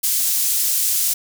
pink high-pass noise, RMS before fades -19 dBFS, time 0.03-1.14 s, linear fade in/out 10 ms, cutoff 7600 Hz, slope 12 dB/octave, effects none

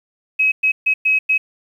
sine tone bursts at uneven times, 2550 Hz, D#7, 42 cents sharp, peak -12 dBFS, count 5, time 0.39-0.52 / 0.63-0.72 / 0.86-0.94 / 1.05-1.19 / 1.29-1.38 s, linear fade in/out 10 ms, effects 8-bit

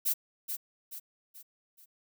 violet noise with echo, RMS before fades -28 dBFS, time 0.05-0.14 s, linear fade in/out 20 ms, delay 430 ms, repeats 4, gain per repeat -7 dB, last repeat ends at 1.86 s, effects none

